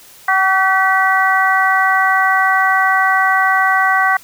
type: harmonic tone with a mistuned harmonic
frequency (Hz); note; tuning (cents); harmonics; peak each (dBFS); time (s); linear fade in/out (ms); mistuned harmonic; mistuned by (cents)
380; F#4; +46; 2 / 3 / 4 / 5; -16 / -16 / -16 / -16; 0.28-4.17; 5; 5; +42
effects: white hiss -42 dBFS RMS until 4.23 s